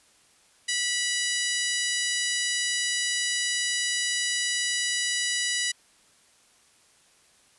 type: harmonic tone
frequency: 979 Hz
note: B5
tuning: 15 cents flat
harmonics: 2 / 3 / 4 / 5 / 6 / 7 / 8 / 9 / 10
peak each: -30 / -32 / -33 / -34 / -35 / -35 / -36 / -37 / -37 dBFS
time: 0.68-5.72 s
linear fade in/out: 10 ms
effects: white hiss -60 dBFS RMS until 7.58 s + resampled to 24000 Hz